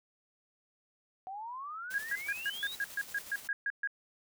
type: exponential sweep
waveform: sine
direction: up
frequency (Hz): 740 to 3951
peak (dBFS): -39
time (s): 1.27-2.75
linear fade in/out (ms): 0
type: noise with tremolo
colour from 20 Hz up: white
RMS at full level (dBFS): -47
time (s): 1.9-3.48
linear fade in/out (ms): 10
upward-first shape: square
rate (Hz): 11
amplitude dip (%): 35
type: tone bursts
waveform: sine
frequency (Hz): 1639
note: G#6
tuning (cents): -23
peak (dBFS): -30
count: 12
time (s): 1.94-3.874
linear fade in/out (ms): 2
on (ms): 42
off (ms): 130
effects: none